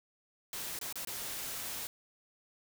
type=noise with dropouts; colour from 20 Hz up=white; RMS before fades=-40 dBFS; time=0.53-1.87 s; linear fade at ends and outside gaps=1 ms; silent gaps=0.789-0.813 / 0.926-0.956 / 1.049-1.072 s; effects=none